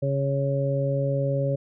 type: harmonic tone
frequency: 138.59 Hz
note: C#3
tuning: in tune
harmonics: 1 / 2 / 3 / 4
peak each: -24 / -34 / -33 / -26 dBFS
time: 0.02-1.56 s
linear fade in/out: 10 ms
effects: none